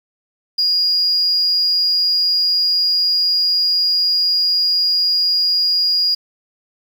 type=tone; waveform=sine; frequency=4862 Hz; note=D#8; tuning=41 cents flat; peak=-12 dBFS; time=0.58-6.15 s; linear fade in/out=10 ms; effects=tanh soft clip ceiling -9 dBFS + 7-bit